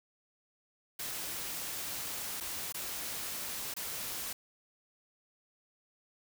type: noise with dropouts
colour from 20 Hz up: white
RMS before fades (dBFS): -39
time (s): 0.99-4.33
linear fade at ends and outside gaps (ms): 5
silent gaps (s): 2.403-2.407 / 2.725-2.743 / 3.74-3.765
effects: none